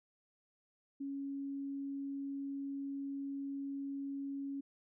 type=tone; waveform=sine; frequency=277.2 Hz; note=C#4; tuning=in tune; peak=-38 dBFS; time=1-4.61 s; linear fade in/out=10 ms; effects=none